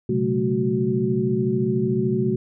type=tone cluster; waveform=sine; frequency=123.5 / 137.2 / 188.7 / 219.1 / 370.4 Hz; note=B2 / C#3 / F#3 / A3 / F#4; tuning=0 / -17 / +34 / -7 / +2 cents; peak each=-27 / -27 / -27 / -24 / -23 dBFS; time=0.09-2.36 s; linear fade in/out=5 ms; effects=none